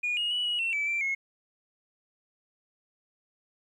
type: tone with pitch steps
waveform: sine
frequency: 2444 / 2871 / 2946 / 2908 / 2707 / 2308 / 2348 / 2171 Hz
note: D#7 / F7 / F#7 / F#7 / E7 / D7 / D7 / C#7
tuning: -32 / +47 / -8 / -31 / +45 / -31 / -1 / -37 cents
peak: -25 dBFS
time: 0.03-1.15 s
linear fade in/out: 10 ms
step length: 140 ms
effects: tanh soft clip ceiling -23 dBFS + 11-bit